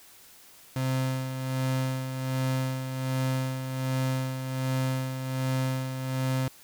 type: tone with tremolo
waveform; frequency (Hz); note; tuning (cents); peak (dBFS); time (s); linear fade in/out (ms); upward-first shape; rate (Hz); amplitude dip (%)
35% pulse; 130.81; C3; 0; -23; 0.76-6.48; 2; sine; 1.3; 55
effects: white hiss -53 dBFS RMS until 6.63 s